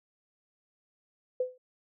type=tone with exponential decay; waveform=sine; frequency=506 Hz; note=B4; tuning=42 cents sharp; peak=-23 dBFS; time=1.4-1.58 s; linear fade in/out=5 ms; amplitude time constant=39 ms; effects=none